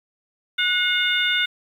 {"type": "harmonic tone with a mistuned harmonic", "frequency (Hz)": 716, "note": "F5", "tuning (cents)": 43, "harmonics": [2, 3, 4, 5], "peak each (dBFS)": [-23, -24, -25, -23], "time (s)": [0.58, 1.46], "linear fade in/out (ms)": 10, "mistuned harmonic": 2, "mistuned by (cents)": 40, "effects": ["8-bit"]}